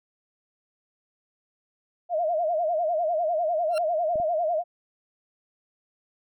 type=tone with vibrato; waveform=sine; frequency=659.3 Hz; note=E5; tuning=in tune; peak=-22 dBFS; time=2.09-4.64 s; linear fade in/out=50 ms; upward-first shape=sine; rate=10 Hz; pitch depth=140 cents each way
type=tone with exponential growth; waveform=20% pulse; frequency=1373 Hz; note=F6; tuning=30 cents flat; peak=-23 dBFS; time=3.7-3.78 s; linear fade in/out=1 ms; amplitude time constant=17 ms
type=clicks; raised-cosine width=3 ms; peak=-28 dBFS; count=2; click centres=4.157 / 4.2 s
effects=none